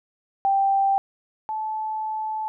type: tone pair in turn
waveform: sine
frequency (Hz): 785 / 868.9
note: G5 / A5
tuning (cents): +2 / -22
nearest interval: major second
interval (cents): 176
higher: second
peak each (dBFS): -17 / -25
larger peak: first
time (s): 0.45-0.98 / 1.49-2.48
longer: second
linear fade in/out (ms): 0
effects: none